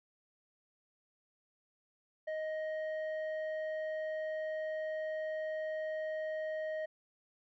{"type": "tone with low-pass filter", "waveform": "square", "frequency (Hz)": 625, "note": "D#5", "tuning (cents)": 8, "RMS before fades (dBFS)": -38, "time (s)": [2.27, 6.86], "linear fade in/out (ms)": 10, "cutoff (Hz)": 1400, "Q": 2.9, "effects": []}